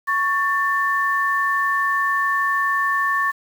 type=tone pair together; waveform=sine; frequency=1111.7 / 1780 Hz; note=C#6 / A6; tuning=+5 / +20 cents; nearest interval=minor sixth; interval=815 cents; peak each=-20 dBFS; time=0.07-3.32 s; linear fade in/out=20 ms; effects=7-bit